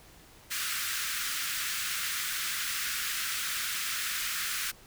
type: high-pass noise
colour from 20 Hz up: pink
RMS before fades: -33 dBFS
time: 0.5-4.72 s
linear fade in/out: 20 ms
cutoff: 1300 Hz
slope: 48 dB/octave
effects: pink hiss -55 dBFS RMS until 4.86 s